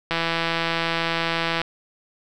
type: click train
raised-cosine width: 0.3 ms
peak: -7 dBFS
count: 251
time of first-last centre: 0.11-1.616 s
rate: 166 Hz
effects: none